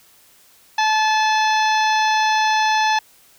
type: harmonic tone with a mistuned harmonic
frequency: 867 Hz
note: A5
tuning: 26 cents flat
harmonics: 1 / 2 / 3 / 4 / 5 / 6 / 7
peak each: -16 / -22 / -26 / -28 / -30 / -32 / -33 dBFS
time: 0.78-2.99 s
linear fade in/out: 5 ms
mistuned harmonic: 5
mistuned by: -62 cents
effects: white hiss -52 dBFS RMS until 3.38 s